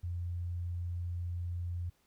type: tone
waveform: sine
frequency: 87.31 Hz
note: F2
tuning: in tune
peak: -34 dBFS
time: 0.03-1.9 s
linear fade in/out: 10 ms
effects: pink hiss -72 dBFS RMS until 2.06 s